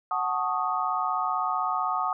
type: chord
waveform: sine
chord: D# half-diminished seventh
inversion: first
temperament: equal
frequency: 740 / 880 / 1108.7 / 1244.5 Hz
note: F#5 / A5 / C#6 / D#6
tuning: 0 / 0 / 0 / 0 cents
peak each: -30 / -32 / -31 / -28 dBFS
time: 0.11-2.13 s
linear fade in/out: 2 ms
effects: none